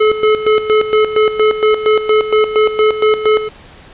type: tone with tremolo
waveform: square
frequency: 430.1 Hz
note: A4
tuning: 39 cents flat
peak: -8 dBFS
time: 0-3.49 s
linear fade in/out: 10 ms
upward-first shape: square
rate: 4.3 Hz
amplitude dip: 70%
effects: pink hiss -39 dBFS RMS until 3.93 s + resampled to 8000 Hz